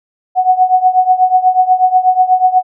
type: tone with tremolo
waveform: sine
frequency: 740 Hz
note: F#5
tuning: in tune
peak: -3 dBFS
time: 0.35-2.63 s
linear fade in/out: 50 ms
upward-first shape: triangle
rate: 8.2 Hz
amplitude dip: 90%
effects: none